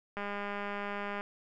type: click train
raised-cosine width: 0.5 ms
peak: -23 dBFS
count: 212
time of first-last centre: 0.17-1.209 s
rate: 203 Hz
effects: none